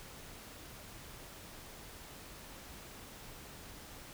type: silence
effects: pink hiss -51 dBFS RMS until 4.13 s